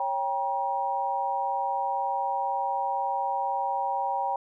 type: tone cluster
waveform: sine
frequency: 553 / 791 / 951 Hz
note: C#5 / G5 / A#5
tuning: -4 / +15 / +34 cents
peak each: -35 / -28 / -29 dBFS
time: 0-4.36 s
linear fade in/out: 2 ms
effects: none